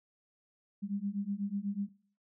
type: beating tone pair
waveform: sine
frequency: 196.7 / 204.8 Hz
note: G3 / G#3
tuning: +6 / -24 cents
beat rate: 8.1 Hz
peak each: -37 / -36 dBFS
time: 0.82-1.89 s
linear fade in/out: 20 ms
effects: noise-tail reverb RT60 0.5 s tail -18 dB re dry